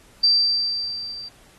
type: tone with level ramp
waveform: sine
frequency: 4683 Hz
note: D8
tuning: 6 cents flat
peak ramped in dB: -12 to -33 dBFS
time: 0.23-1.29 s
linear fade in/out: 10 ms
effects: pink hiss -53 dBFS RMS until 1.58 s + AAC 32 kbps